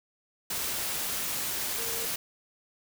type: tone in noise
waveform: sine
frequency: 461.9 Hz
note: A#4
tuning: 16 cents flat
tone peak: -40 dBFS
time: 1.78-2.06 s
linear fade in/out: 5 ms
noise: white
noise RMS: -32 dBFS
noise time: 0.5-2.16 s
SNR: -11 dB
effects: none